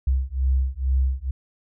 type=beating tone pair; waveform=sine; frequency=64.6 / 66.8 Hz; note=C2 / C2; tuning=-21 / +36 cents; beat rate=2.2 Hz; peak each=-22 / -22 dBFS; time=0.07-1.31 s; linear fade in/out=5 ms; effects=none